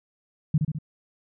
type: tone with echo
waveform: sine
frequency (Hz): 153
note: D#3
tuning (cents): -29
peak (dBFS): -16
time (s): 0.54-0.58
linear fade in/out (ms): 5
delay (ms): 69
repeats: 3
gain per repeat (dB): -4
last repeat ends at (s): 0.787
effects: none